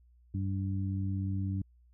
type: harmonic tone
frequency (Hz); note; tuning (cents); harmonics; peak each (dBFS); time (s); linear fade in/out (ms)
96.6; G2; -25; 1 / 2 / 3; -31 / -37 / -41; 0.34-1.62; 5
effects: added 60 Hz sine -59 dBFS peak until 1.93 s